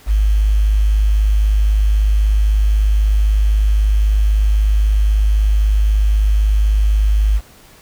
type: tone with quantisation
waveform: sine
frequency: 51.91 Hz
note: G#1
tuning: in tune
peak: -10 dBFS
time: 0.06-7.41 s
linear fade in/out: 50 ms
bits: 6
effects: pink hiss -45 dBFS RMS until 7.81 s